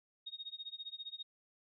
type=tone with tremolo; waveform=sine; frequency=3729 Hz; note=A#7; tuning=in tune; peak=-40 dBFS; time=0.26-1.23 s; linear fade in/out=10 ms; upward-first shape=sine; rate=15 Hz; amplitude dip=95%; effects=none